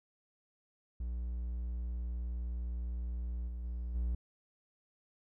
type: tone with level steps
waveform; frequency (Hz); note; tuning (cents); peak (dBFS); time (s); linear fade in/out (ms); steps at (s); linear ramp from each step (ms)
triangle; 59.7; A#1; +42; -33 / -36 / -34 / -29; 1-4.15; 5; 3.47 / 3.63 / 3.94; 20
effects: none